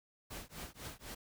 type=noise with tremolo; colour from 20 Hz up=pink; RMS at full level=-44 dBFS; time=0.3-1.15 s; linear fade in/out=10 ms; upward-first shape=triangle; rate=4 Hz; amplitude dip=100%; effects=none